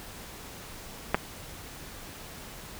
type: clicks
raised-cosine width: 0.5 ms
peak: -6 / -16 dBFS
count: 2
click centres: 1.145 / 1.15 s
effects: pink hiss -44 dBFS RMS until 2.79 s